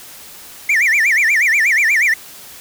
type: tone with vibrato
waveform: triangle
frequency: 2054 Hz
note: C7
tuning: 33 cents flat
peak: -9 dBFS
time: 0.69-2.14 s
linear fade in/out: 5 ms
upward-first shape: sine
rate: 8.3 Hz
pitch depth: 270 cents each way
effects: white hiss -37 dBFS RMS until 2.6 s